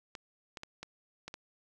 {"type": "clicks", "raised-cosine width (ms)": 0.2, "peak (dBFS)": -25, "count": 6, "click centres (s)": [0.152, 0.572, 0.634, 0.83, 1.28, 1.341], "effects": []}